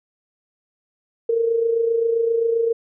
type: tone with amplitude modulation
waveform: sine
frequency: 460 Hz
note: A#4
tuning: 23 cents flat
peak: -14 dBFS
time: 1.29-2.73 s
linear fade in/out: 5 ms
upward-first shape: sine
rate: 27.6 Hz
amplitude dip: 55%
effects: none